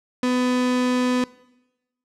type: tone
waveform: 35% pulse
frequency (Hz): 250.3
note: B3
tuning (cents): +23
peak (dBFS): -17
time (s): 0.23-1.24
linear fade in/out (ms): 2
effects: noise-tail reverb RT60 1.0 s tail -21 dB re dry + low-pass 7000 Hz 12 dB/octave